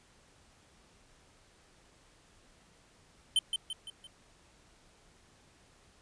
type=tone with echo; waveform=square; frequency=3084 Hz; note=G7; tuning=29 cents flat; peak=-24 dBFS; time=3.36-3.39 s; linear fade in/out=2 ms; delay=170 ms; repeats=4; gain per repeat=-6 dB; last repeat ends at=4.07 s; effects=pink hiss -63 dBFS RMS until 6.01 s + resampled to 22050 Hz